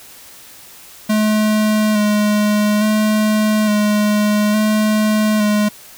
square tone with vibrato, 211.8 Hz, G#3, 34 cents sharp, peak -13 dBFS, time 1.09-5.69 s, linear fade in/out 10 ms, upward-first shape square, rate 0.58 Hz, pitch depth 19 cents each way, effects white hiss -40 dBFS RMS until 5.97 s

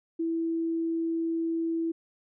sine tone, 329.6 Hz, E4, in tune, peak -26 dBFS, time 0.19-1.92 s, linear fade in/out 10 ms, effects none

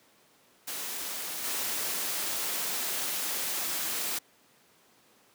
white noise with level steps, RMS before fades -36 / -32 dBFS, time 0.67-4.19 s, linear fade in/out 10 ms, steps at 1.44 s, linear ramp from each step 2 ms, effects pink hiss -62 dBFS RMS until 5.34 s + high-pass 200 Hz 12 dB/octave

